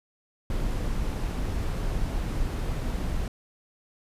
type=noise; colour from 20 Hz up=brown; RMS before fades=-28 dBFS; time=0.5-3.28 s; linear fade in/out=2 ms; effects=resampled to 32000 Hz